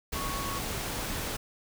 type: tone in noise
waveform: sine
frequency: 1108.7 Hz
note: C#6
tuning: in tune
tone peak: -36 dBFS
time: 0.15-0.59 s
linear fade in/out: 10 ms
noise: pink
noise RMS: -34 dBFS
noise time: 0.12-1.37 s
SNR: -5 dB
effects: none